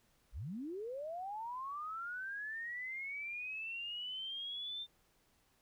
sine linear sweep, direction up, 34.65 to 3613 Hz, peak -40 dBFS, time 0.32-4.87 s, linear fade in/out 50 ms, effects pink hiss -73 dBFS RMS until 5.61 s

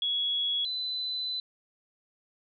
sine tone pair in turn, 3351 / 4013 Hz, G#7 / B7, +15 / +27 cents, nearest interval minor third, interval 312 cents, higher second, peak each -26 / -30 dBFS, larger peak first, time 0.02-0.65 / 0.65-1.4 s, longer second, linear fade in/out 2 ms, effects none

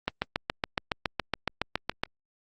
click train, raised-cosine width 0.3 ms, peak -10 dBFS, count 15, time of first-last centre 0.08-2.035 s, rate 7.16 Hz, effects Opus 32 kbps

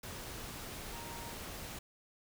sine tone in noise, 932.3 Hz, A#5, in tune, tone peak -49 dBFS, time 0.93-1.33 s, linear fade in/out 5 ms, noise pink, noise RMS -45 dBFS, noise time 0.03-1.79 s, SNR -7 dB, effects none

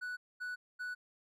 triangle tone bursts, 1480 Hz, F#6, in tune, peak -36 dBFS, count 3, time 0.01-0.95 s, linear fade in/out 20 ms, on 160 ms, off 230 ms, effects none

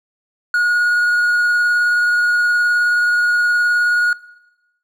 triangle tone with vibrato, 1445 Hz, F#6, 41 cents flat, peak -11 dBFS, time 0.54-4.13 s, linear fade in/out 2 ms, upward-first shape triangle, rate 19 Hz, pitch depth 12 cents each way, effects noise-tail reverb RT60 1.0 s tail -21 dB re dry

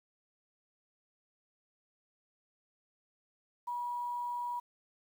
sine tone with quantisation, 967 Hz, B5, 37 cents flat, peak -34 dBFS, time 3.67-4.6 s, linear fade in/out 10 ms, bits 10, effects none

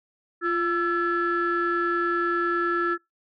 sine tone cluster, 346.4 / 1335 / 1714 Hz, F4 / E6 / A6, -14 / +22 / -46 cents, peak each -25 / -24 / -27 dBFS, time 0.41-2.98 s, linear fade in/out 50 ms, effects noise-tail reverb RT60 0.2 s tail -26 dB re dry + tanh soft clip ceiling -15 dBFS

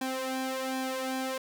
sawtooth tone with flanger, 261.6 Hz, C4, in tune, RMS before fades -33 dBFS, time 0.01-1.38 s, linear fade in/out 5 ms, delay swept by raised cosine 1.2 to 2.6 ms, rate 1.3 Hz, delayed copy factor +0.8, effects none

